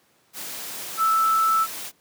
sine tone in noise, 1318.5 Hz, E6, in tune, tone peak -17 dBFS, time 0.97-1.67 s, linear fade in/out 50 ms, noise white, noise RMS -34 dBFS, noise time 0.33-1.92 s, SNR +14 dB, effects pink hiss -62 dBFS RMS until 2 s + high-pass 150 Hz 12 dB/octave

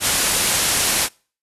white low-pass noise, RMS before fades -19 dBFS, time 0-1.09 s, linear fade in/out 50 ms, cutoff 12000 Hz, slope 48 dB/octave, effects noise-tail reverb RT60 0.4 s tail -26 dB re dry + resampled to 32000 Hz

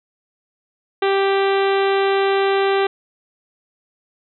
harmonic tone, 392 Hz, G4, in tune, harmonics 1 / 2 / 3 / 4 / 5 / 6 / 7 / 8 / 9 / 10, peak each -16 / -22 / -26 / -28 / -30 / -32 / -33 / -34 / -35 / -36 dBFS, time 1.02-2.87 s, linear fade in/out 5 ms, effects none

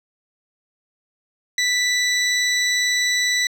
20% pulse tone, 1975.5 Hz, B6, in tune, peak -12 dBFS, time 1.58-3.47 s, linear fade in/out 2 ms, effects low-pass 9000 Hz 12 dB/octave

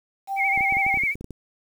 sine tone, 784 Hz, G5, in tune, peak -24 dBFS, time 0.27-0.99 s, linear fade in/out 50 ms
sine tone with vibrato, 2215 Hz, C#7, 2 cents flat, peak -20 dBFS, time 0.36-1.15 s, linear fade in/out 50 ms, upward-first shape sine, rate 12 Hz, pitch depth 76 cents each way
clicks, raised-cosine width 3 ms, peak -23 dBFS, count 12, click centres 0.576 / 0.608 / 0.724 / 0.769 / 0.865 / 0.942 / 0.973 / 1.036 / 1.155 / 1.21 / 1.244 / 1.307 s
effects 8-bit

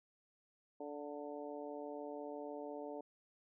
harmonic tone with a mistuned harmonic, 146 Hz, D3, 10 cents flat, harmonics 2 / 3 / 4 / 5 / 6, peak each -49 / -48 / -48 / -53 / -54 dBFS, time 0.8-3.01 s, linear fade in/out 5 ms, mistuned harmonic 6, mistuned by +31 cents, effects none

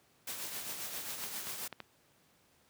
white noise with tremolo, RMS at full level -39 dBFS, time 0.27-1.68 s, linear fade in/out 5 ms, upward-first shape triangle, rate 7.5 Hz, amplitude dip 50%
clicks, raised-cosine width 0.3 ms, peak -26 dBFS, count 4, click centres 1.238 / 1.471 / 1.727 / 1.803 s
effects pink hiss -68 dBFS RMS until 2.69 s + high-pass 100 Hz 12 dB/octave

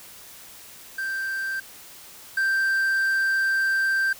triangle tone pair in turn, 1569 / 1569 Hz, G6 / G6, +1 / +1 cents, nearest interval unison, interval 0 cents, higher neither, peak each -24 / -18 dBFS, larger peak second, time 0.98-1.6 / 2.37-4.13 s, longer second, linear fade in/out 5 ms, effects white hiss -45 dBFS RMS until 4.19 s

